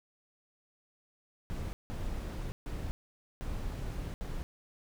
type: noise bursts at uneven times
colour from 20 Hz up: brown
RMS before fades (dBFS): -37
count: 5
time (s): 1.5-1.73 / 1.9-2.52 / 2.66-2.91 / 3.41-4.14 / 4.21-4.43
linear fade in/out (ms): 0
effects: none